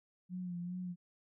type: tone with vibrato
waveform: sine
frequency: 178.1 Hz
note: F3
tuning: 34 cents sharp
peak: -38 dBFS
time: 0.29-0.96 s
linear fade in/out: 50 ms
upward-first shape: sine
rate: 2.5 Hz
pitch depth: 44 cents each way
effects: none